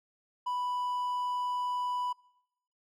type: tone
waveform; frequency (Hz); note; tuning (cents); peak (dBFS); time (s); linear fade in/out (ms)
triangle; 989; B5; +2; -28; 0.46-2.13; 10
effects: noise-tail reverb RT60 0.9 s tail -26 dB re dry